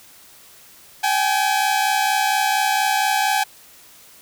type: tone pair together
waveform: sawtooth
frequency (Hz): 775.7 / 840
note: G5 / G#5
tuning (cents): -18 / +19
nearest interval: minor second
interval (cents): 137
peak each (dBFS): -16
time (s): 1.03-3.44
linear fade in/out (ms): 10
effects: white hiss -47 dBFS RMS until 4.21 s